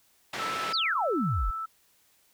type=band-pass noise; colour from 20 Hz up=white; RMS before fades=-35 dBFS; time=0.33-0.73 s; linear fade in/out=5 ms; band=150 to 2800 Hz; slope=12 dB/octave
type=tone; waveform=sine; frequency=1318.5 Hz; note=E6; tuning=in tune; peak=-31 dBFS; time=0.39-1.66 s; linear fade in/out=10 ms
type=exponential sweep; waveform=sine; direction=down; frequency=5170 to 35.45 Hz; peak=-25 dBFS; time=0.73-1.51 s; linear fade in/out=10 ms
effects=white hiss -65 dBFS RMS until 2.33 s